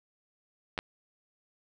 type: clicks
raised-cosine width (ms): 0.3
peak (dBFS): -16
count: 2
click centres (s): 0.778 / 0.789
effects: none